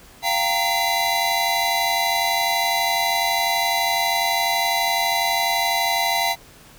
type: tone cluster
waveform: square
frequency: 690 / 778 / 928 / 2038 / 3979 Hz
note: F5 / G5 / A#5 / C7 / B7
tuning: -21 / -13 / -8 / -46 / +12 cents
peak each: -26 dBFS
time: 0.22-6.36 s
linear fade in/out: 50 ms
effects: pink hiss -47 dBFS RMS until 6.78 s